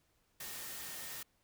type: tone in noise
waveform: sine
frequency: 1834 Hz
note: A#6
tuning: 29 cents flat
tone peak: -56 dBFS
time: 0.4-1.23 s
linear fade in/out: 5 ms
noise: white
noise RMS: -45 dBFS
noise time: 0.4-1.23 s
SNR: -14 dB
effects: pink hiss -75 dBFS RMS until 1.43 s